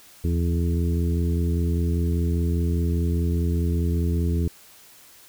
harmonic tone with a mistuned harmonic, 85 Hz, F2, 46 cents flat, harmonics 1 / 2 / 3 / 4 / 5, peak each -21 / -27 / -31 / -33 / -35 dBFS, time 0.24-4.48 s, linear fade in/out 5 ms, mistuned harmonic 1, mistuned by -110 cents, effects white hiss -50 dBFS RMS until 5.28 s

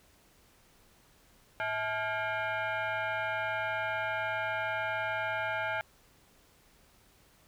sine tone with frequency modulation, 108.5 Hz, A2, 24 cents flat, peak -30 dBFS, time 1.6-5.81 s, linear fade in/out 0 ms, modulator 757 Hz, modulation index 2.6, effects pink hiss -63 dBFS RMS until 7.47 s

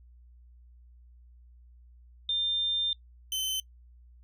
sine / sawtooth tone pair in turn, 3600 / 3065 Hz, A7 / G7, +39 / -40 cents, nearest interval minor third, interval 279 cents, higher first, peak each -26 dBFS, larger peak neither, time 2.29-2.93 / 3.32-3.6 s, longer first, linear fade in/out 2 ms, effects noise-tail reverb RT60 0.1 s tail -22 dB re dry + added 60 Hz sine -52 dBFS peak until 4.23 s

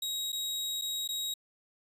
sawtooth tone with dropouts, 3805 Hz, A#7, 35 cents sharp, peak -29 dBFS, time 0.02-1.34 s, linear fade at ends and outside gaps 5 ms, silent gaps 0.321-0.327 / 0.814-0.819 / 1.077-1.088 s, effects resampled to 32000 Hz

